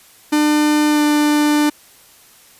45% pulse tone with pitch glide, 300 to 297.4 Hz, D4 to D4, +37 to +22 cents, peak -12 dBFS, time 0.32-1.7 s, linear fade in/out 10 ms, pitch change -15 cents, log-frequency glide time 0.89-1.03 s, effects white hiss -47 dBFS RMS until 2.59 s + resampled to 32000 Hz

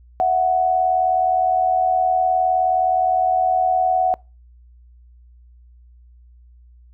sine tone pair together, 659.3 / 738.7 Hz, E5 / F#5, 0 / -3 cents, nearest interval major second, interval 197 cents, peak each -22 / -15 dBFS, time 0.2-4.14 s, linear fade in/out 0 ms, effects noise-tail reverb RT60 0.3 s tail -26 dB re dry + added 60 Hz sine -45 dBFS peak until 6.93 s

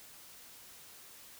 silence, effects white hiss -54 dBFS RMS until 1.39 s

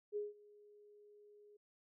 sine tone with ADSR envelope, 415.3 Hz, G#4, in tune, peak -36 dBFS, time 0.12-1.57 s, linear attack 43 ms, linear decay 170 ms, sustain -24 dB, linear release 8 ms, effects none

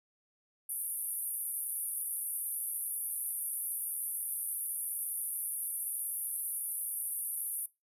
pink band-pass noise, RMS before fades -37 dBFS, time 0.69-7.66 s, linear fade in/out 5 ms, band 9500 to 13000 Hz, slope 96 dB/octave, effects noise-tail reverb RT60 0.2 s tail -19 dB re dry

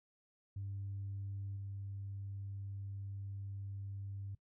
sine tone with level steps, 98.9 Hz, G2, 16 cents sharp, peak -39 / -41 dBFS, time 0.56-4.35 s, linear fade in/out 5 ms, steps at 1.56 s, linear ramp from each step 10 ms, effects noise-tail reverb RT60 0.1 s tail -20 dB re dry + tanh soft clip ceiling -36 dBFS

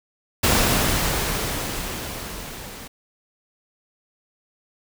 pink noise with level ramp, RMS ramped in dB -17 to -38 dBFS, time 0.43-2.88 s, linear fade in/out 10 ms, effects none

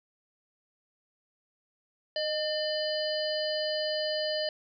harmonic tone with a mistuned harmonic, 600 Hz, D5, 37 cents sharp, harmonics 1 / 3 / 5 / 7 / 8, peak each -30 / -39 / -37 / -37 / -37 dBFS, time 2.16-4.49 s, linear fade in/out 2 ms, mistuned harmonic 1, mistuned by +46 cents, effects none

